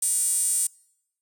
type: tone with high-pass filter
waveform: sawtooth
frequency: 480.2 Hz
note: B4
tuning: 49 cents flat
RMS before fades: -24 dBFS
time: 0.02-0.67 s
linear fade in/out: 5 ms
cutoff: 8600 Hz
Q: 7.4
effects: noise-tail reverb RT60 0.8 s tail -26 dB re dry